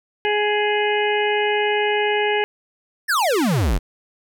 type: harmonic tone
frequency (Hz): 417.7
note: G#4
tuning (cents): +10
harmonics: 1 / 2 / 4 / 5 / 6 / 7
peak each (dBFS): -20 / -23 / -26 / -27 / -28 / -28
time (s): 0.25-2.44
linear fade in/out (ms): 0
type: exponential sweep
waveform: square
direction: down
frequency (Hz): 1864.7 to 38.7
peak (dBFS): -17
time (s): 3.08-3.79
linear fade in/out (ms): 20
effects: none